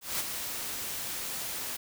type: noise with ADSR envelope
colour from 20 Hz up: white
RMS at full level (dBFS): -30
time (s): 0.01-1.77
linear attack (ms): 190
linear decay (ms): 17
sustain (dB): -6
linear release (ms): 11
effects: none